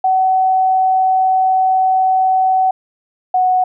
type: tone pair in turn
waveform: sine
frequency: 754 / 738.9 Hz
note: F#5 / F#5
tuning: +32 / -3 cents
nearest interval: unison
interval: 35 cents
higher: first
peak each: -10 dBFS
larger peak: neither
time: 0.04-2.71 / 3.34-3.64 s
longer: first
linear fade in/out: 5 ms
effects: none